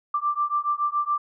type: beating tone pair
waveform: sine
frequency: 1174.7 / 1181.8 Hz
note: D6 / D6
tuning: 0 / +10 cents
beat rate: 7.1 Hz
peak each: -25 dBFS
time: 0.14-1.18 s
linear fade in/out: 5 ms
effects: none